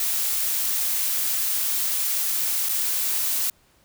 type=noise with dropouts; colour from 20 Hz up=blue; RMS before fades=-24 dBFS; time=0-3.5 s; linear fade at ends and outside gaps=2 ms; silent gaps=2.688-2.692 s; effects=pink hiss -60 dBFS RMS until 3.84 s

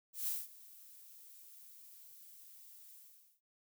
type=noise with ADSR envelope; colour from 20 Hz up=violet; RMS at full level=-36 dBFS; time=0.13-3.41 s; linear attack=150 ms; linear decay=190 ms; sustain=-21 dB; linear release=470 ms; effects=none

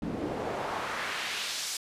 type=noise with band-pass filter sweep; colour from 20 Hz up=pink; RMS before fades=-34 dBFS; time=0.02-1.77 s; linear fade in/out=2 ms; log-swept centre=230 to 6600 Hz; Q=1.1; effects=resampled to 32000 Hz

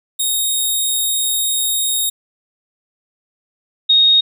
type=tone pair in turn; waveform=10% pulse / sine; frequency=3729 / 3729 Hz; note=A#7 / A#7; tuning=0 / 0 cents; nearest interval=unison; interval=0 cents; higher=neither; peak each=-8 dBFS; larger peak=neither; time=0.19-2.1 / 3.89-4.21 s; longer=first; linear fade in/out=10 ms; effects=none

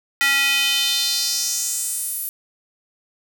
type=tone with high-pass filter sweep; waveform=square; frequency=277.2 Hz; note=C#4; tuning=in tune; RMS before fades=-21 dBFS; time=0.21-2.29 s; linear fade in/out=0 ms; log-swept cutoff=1900 to 12000 Hz; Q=2.8; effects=none

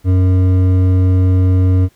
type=tone with hard clipping; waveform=triangle; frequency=92.5 Hz; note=F#2; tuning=in tune; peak=-10 dBFS; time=0.04-1.89 s; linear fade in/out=50 ms; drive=13 dB; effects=pink hiss -54 dBFS RMS until 1.95 s

